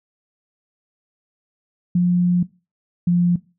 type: tone pair in turn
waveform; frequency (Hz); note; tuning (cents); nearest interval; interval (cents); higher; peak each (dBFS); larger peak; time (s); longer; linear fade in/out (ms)
sine; 177.2 / 175.16; F3 / F3; +25 / +5; unison; 20; first; -13; neither; 1.95-2.43 / 3.07-3.36; first; 5
effects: noise-tail reverb RT60 0.3 s tail -20 dB re dry